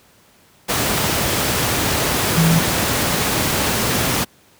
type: tone in noise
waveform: sine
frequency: 164.4 Hz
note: E3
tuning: 4 cents flat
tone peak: -12 dBFS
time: 2.36-2.6 s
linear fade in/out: 20 ms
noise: pink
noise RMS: -18 dBFS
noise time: 0.68-4.25 s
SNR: +3 dB
effects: pink hiss -52 dBFS RMS until 4.59 s + high-pass 80 Hz 12 dB/octave

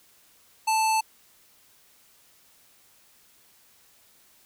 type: tone with low-pass filter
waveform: square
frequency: 880 Hz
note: A5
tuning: in tune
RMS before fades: -23 dBFS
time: 0.67-1.01 s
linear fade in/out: 10 ms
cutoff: 10000 Hz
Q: 1.6
effects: white hiss -59 dBFS RMS until 4.45 s

